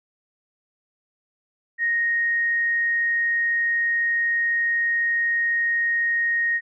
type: tone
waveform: sine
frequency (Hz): 1866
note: A#6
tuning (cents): +1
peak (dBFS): -19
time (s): 1.78-6.61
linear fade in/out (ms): 50
effects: none